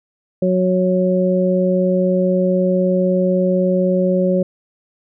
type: harmonic tone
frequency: 183.9 Hz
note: F#3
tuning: 10 cents flat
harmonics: 1 / 2 / 3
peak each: -16 / -20 / -17 dBFS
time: 0.42-4.43 s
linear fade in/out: 5 ms
effects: none